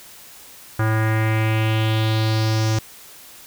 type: tone with low-pass filter sweep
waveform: square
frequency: 110 Hz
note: A2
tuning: in tune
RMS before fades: -19 dBFS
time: 0.79-2.79 s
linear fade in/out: 5 ms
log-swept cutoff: 1500 to 6200 Hz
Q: 3.2
effects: white hiss -43 dBFS RMS until 3.46 s